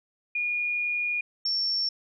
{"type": "tone pair in turn", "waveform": "sine", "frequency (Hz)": [2437, 5447], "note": ["D#7", "F8"], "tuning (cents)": [-37, -44], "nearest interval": "octave + major second", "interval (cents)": 1393, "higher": "second", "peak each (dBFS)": [-25, -24], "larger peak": "second", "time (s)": [[0.35, 1.21], [1.45, 1.89]], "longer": "first", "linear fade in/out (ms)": 5, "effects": []}